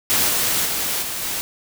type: noise with level steps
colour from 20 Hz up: white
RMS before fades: -18 / -20 / -23 / -27 / -25 dBFS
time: 0.1-1.41 s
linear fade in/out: 0 ms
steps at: 0.28 / 0.65 / 1.02 / 1.22 s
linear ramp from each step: 10 ms
effects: none